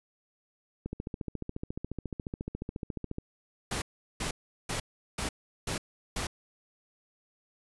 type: click train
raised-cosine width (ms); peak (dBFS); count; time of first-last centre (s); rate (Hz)
3; -22; 34; 0.86-3.184; 14.2
type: noise bursts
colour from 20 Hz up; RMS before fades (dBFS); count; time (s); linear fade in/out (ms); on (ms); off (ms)
pink; -33; 6; 3.71-6.27; 5; 110; 380
effects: resampled to 24000 Hz